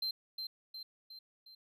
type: tone with echo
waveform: triangle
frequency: 4126 Hz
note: C8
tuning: 25 cents flat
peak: -32 dBFS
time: 0.02-0.11 s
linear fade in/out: 5 ms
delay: 360 ms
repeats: 4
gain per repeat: -5 dB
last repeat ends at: 1.55 s
effects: none

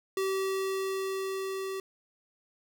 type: tone with level ramp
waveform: square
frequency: 384.6 Hz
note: G4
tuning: 33 cents flat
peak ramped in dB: -28 to -34 dBFS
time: 0.17-1.8 s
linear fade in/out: 2 ms
effects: none

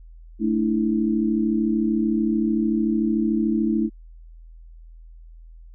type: chord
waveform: sine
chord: A suspended fourth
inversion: none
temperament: equal with one note detuned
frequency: 220 / 293.7 / 327.2 Hz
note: A3 / D4 / E4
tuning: 0 / 0 / -13 cents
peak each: -21 / -26 / -23 dBFS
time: 0.39-3.9 s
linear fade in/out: 50 ms
effects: added 41 Hz sine -41 dBFS peak until 5.74 s

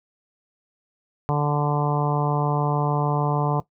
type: harmonic tone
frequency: 146.7 Hz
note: D3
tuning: 2 cents flat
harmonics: 1 / 2 / 3 / 4 / 5 / 6 / 7 / 8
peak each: -21 / -31 / -28 / -32 / -28 / -30 / -30 / -37 dBFS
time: 1.29-3.6 s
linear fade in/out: 0 ms
effects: noise-tail reverb RT60 0.1 s tail -17 dB re dry

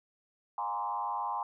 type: tone with frequency modulation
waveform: sine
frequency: 932.3 Hz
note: A#5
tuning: in tune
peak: -31 dBFS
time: 0.58-1.43 s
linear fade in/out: 2 ms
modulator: 106 Hz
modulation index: 1.6
effects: none

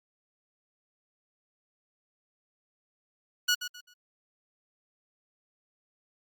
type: tone with echo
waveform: 15% pulse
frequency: 1463 Hz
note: F#6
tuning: 20 cents flat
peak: -16 dBFS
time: 3.48-3.55 s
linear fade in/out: 10 ms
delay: 130 ms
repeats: 3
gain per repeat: -11 dB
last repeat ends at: 3.94 s
effects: Opus 48 kbps

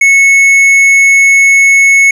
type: tone with tanh clipping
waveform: sine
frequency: 2200 Hz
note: C#7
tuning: 14 cents flat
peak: -4 dBFS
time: 0.01-2.11 s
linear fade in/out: 5 ms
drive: 8 dB
effects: none

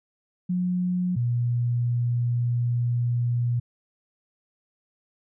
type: tone pair in turn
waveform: sine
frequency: 180.4 / 120.4 Hz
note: F#3 / B2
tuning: -44 / -44 cents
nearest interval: perfect fifth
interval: 700 cents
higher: first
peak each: -22 / -21 dBFS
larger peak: second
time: 0.49-1.16 / 1.16-3.6 s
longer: second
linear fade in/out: 10 ms
effects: none

